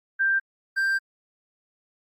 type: tone pair in turn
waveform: sine / triangle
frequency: 1578 / 1578 Hz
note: G6 / G6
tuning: +11 / +11 cents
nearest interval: unison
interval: 0 cents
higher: neither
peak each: -19 / -19 dBFS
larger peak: neither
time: 0.19-0.4 / 0.76-0.99 s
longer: second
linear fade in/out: 20 ms
effects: Opus 48 kbps